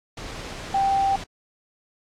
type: tone in noise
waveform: sine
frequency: 784 Hz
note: G5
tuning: in tune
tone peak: -18 dBFS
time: 0.74-1.16 s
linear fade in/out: 5 ms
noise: pink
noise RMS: -35 dBFS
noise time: 0.17-1.24 s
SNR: +14 dB
effects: low-pass 6000 Hz 12 dB/octave + AAC 64 kbps